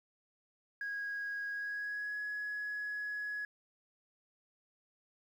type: tone with pitch glide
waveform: sine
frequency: 1647 to 1681.6 Hz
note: G#6 to G#6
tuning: -15 to +21 cents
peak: -35 dBFS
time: 0.81-3.45 s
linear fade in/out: 2 ms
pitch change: +36 cents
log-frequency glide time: 1.5-2.19 s
effects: tanh soft clip ceiling -33 dBFS + 11-bit